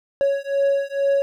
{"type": "beating tone pair", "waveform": "triangle", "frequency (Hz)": [554.4, 556.6], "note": ["C#5", "C#5"], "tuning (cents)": [0, 7], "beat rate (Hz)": 2.2, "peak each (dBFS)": [-19, -19], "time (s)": [0.21, 1.22], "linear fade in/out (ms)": 0, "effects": []}